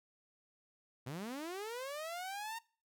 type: linear sweep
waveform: sawtooth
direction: up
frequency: 117.5 to 926 Hz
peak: -37 dBFS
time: 1.06-2.59 s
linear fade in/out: 10 ms
effects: noise-tail reverb RT60 0.4 s tail -22 dB re dry